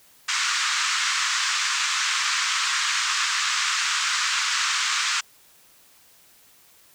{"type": "band-pass noise", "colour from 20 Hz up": "pink", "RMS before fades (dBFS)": -24, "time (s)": [0.28, 5.21], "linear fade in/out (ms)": 10, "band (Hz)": [1100, 7700], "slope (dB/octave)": 48, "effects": ["white hiss -55 dBFS RMS until 6.94 s"]}